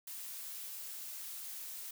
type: noise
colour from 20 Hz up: blue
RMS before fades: -45 dBFS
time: 0.07-1.91 s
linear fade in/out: 5 ms
effects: none